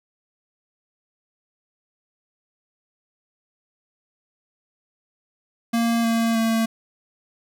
square tone with pitch steps, 231.9 / 228.7 / 225.6 Hz, A#3 / A#3 / A3, -9 / -33 / +44 cents, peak -19 dBFS, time 5.73-6.66 s, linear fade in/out 10 ms, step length 310 ms, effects none

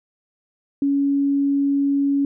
sine tone, 280 Hz, C#4, 18 cents sharp, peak -16 dBFS, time 0.82-2.25 s, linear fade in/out 2 ms, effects none

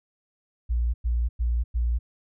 sine tone bursts, 59 Hz, A#1, 22 cents sharp, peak -21 dBFS, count 4, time 0.69-1.99 s, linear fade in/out 20 ms, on 250 ms, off 100 ms, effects none

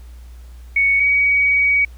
sine tone pair in turn, 2225 / 2259 Hz, C#7 / C#7, +6 / +32 cents, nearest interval unison, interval 26 cents, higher second, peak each -12 dBFS, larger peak neither, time 0.76-1 / 1-1.85 s, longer second, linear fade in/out 5 ms, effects added 60 Hz sine -35 dBFS peak until 1.97 s + pink hiss -53 dBFS RMS until 1.97 s

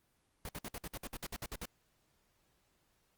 pink noise bursts, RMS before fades -42 dBFS, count 13, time 0.45-1.654 s, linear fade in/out 2 ms, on 40 ms, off 57 ms, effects pink hiss -75 dBFS RMS until 3.17 s + Opus 32 kbps

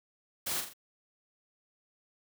white noise with echo, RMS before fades -34 dBFS, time 0.46-0.61 s, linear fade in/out 10 ms, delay 42 ms, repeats 3, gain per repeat -6 dB, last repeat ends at 0.736 s, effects none

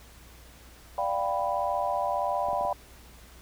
sine chord, G dominant seventh, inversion second, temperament equal with one note detuned, 587.3 / 702.5 / 784 / 987.8 Hz, D5 / F5 / G5 / B5, 0 / +10 / 0 / 0 cents, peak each -31 dBFS, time 0.98-2.73 s, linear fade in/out 2 ms
clicks, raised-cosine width 2 ms, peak -30 dBFS, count 4, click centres 2.486 / 2.531 / 2.61 / 2.651 s
effects added 60 Hz sine -52 dBFS peak until 3.41 s + pink hiss -53 dBFS RMS until 3.41 s

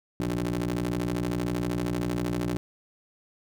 25% pulse ring-modulated tone, 60.1 Hz, B1, 46 cents flat, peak -20 dBFS, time 0.2-2.57 s, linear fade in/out 0 ms, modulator 234 Hz, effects none

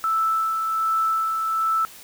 sine tone with tremolo, 1318.5 Hz, E6, in tune, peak -18 dBFS, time 0.04-1.85 s, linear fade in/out 0 ms, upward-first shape sine, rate 1.3 Hz, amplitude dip 35%, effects white hiss -44 dBFS RMS until 2.03 s

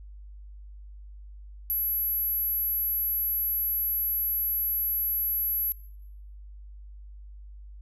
sine tone, 11660 Hz, F#9, 26 cents flat, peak -24 dBFS, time 1.7-5.72 s, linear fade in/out 0 ms, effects noise-tail reverb RT60 0.8 s tail -23 dB re dry + added 50 Hz sine -42 dBFS peak until 7.81 s

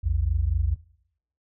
sine tone pair together, 59.49 / 83.9 Hz, A#1 / E2, +36 / +31 cents, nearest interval tritone, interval 595 cents, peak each -24 dBFS, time 0.03-0.76 s, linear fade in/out 20 ms, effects noise-tail reverb RT60 0.7 s tail -19 dB re dry

